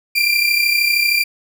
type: tone pair together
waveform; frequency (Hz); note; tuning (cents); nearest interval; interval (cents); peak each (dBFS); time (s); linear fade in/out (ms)
30% pulse; 2360 / 2393; D7 / D7; +8 / +32; unison; 24; -14; 0.15-1.24; 10
effects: none